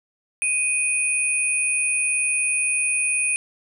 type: tone pair together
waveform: sine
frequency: 2489 / 9379 Hz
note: D#7 / D9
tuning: 0 / -3 cents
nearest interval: octave + major seventh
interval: 2297 cents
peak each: -21 / -23 dBFS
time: 0.42-3.36 s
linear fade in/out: 0 ms
effects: none